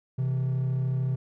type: tone pair together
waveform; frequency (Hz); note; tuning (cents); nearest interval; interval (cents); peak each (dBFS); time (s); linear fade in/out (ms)
triangle; 129.49 / 163; C3 / E3; -18 / -19; major third; 399; -22 / -31; 0.18-1.16; 10
effects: tanh soft clip ceiling -18 dBFS